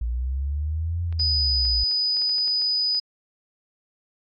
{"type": "linear two-way sweep", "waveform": "sine", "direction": "up then down", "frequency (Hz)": [56.4, 87, 56.4], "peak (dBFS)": -23, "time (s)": [0.01, 1.84], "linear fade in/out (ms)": 5, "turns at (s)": 1.03}
{"type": "clicks", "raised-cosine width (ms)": 0.3, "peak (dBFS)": -29, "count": 11, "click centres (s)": [1.126, 1.197, 1.653, 1.914, 2.169, 2.219, 2.294, 2.383, 2.479, 2.618, 2.949]}
{"type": "tone", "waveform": "sine", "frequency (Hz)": 4977, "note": "D#8", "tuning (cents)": 0, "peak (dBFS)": -20, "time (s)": [1.19, 3], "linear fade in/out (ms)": 10}
{"effects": ["AAC 64 kbps"]}